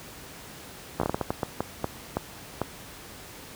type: slowing click train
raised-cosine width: 1 ms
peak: -11 dBFS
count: 13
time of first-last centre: 1-2.616 s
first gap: 14 ms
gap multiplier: 1.37
effects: pink hiss -44 dBFS RMS until 3.55 s + high-pass 60 Hz 12 dB/octave